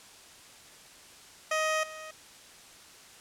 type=tone with level steps; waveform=15% pulse; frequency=627 Hz; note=D#5; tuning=13 cents sharp; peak=-20 / -35 dBFS; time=1.51-2.11 s; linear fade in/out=5 ms; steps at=1.83 s; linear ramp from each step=5 ms; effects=white hiss -52 dBFS RMS until 3.2 s + low-pass 9000 Hz 12 dB/octave